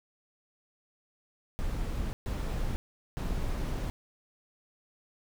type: noise bursts at uneven times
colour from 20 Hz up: brown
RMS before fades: -32 dBFS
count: 3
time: 1.59-2.13 / 2.26-2.76 / 3.17-3.9 s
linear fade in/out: 0 ms
effects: none